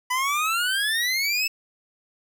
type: exponential sweep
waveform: 25% pulse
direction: up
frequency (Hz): 987.8 to 2652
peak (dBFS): -18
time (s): 0.1-1.48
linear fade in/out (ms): 10
effects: 10-bit